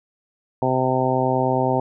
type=harmonic tone; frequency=129.4 Hz; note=C3; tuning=19 cents flat; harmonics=1 / 2 / 3 / 4 / 5 / 6 / 7; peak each=-25 / -25 / -25 / -25 / -25 / -25 / -25 dBFS; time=0.62-1.8 s; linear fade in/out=2 ms; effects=none